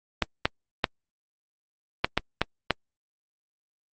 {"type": "clicks", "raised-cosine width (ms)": 0.3, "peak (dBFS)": -4, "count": 7, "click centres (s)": [0.223, 0.455, 0.842, 2.045, 2.176, 2.416, 2.707], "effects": ["Opus 32 kbps"]}